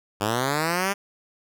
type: linear sweep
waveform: 5% pulse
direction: up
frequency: 98 to 202.8 Hz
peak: -11 dBFS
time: 0.2-0.94 s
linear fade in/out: 20 ms
effects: none